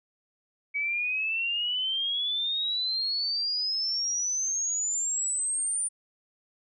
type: exponential sweep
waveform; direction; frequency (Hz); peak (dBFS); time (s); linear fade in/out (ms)
sine; up; 2262 to 9290; -26; 0.74-5.89; 20
effects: none